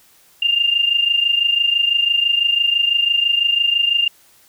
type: tone pair together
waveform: sine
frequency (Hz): 2797 / 2823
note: F7 / F7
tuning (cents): +2 / +18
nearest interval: unison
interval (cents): 16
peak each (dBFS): -15 / -19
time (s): 0.42-4.08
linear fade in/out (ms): 5
effects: white hiss -52 dBFS RMS until 4.48 s